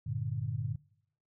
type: chord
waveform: sine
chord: G minor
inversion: none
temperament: equal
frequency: 98 / 116.54 / 146.83 Hz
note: G2 / Bb2 / D3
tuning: 0 / 0 / 0 cents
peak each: -38 / -35 / -37 dBFS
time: 0.06-0.76 s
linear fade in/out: 10 ms
effects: noise-tail reverb RT60 0.7 s tail -22 dB re dry